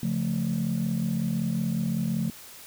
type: chord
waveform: sine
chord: Db augmented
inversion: none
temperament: equal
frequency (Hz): 138.59 / 174.61 / 220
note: Db3 / F3 / A3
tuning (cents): 0 / 0 / 0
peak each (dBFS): -30 / -27 / -27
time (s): 0.03-2.3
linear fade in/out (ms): 2
effects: tanh soft clip ceiling -19 dBFS + white hiss -46 dBFS RMS until 2.66 s